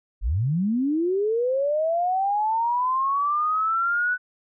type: linear sweep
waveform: sine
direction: up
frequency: 38.89 to 1496 Hz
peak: -20 dBFS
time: 0.21-4.18 s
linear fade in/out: 50 ms
effects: none